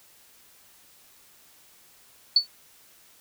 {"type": "tone with exponential decay", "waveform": "sine", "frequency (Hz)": 4462, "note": "C#8", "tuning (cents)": 11, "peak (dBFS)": -11, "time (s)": [2.36, 2.47], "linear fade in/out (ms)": 5, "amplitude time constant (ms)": 22, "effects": ["white hiss -56 dBFS RMS until 3.2 s"]}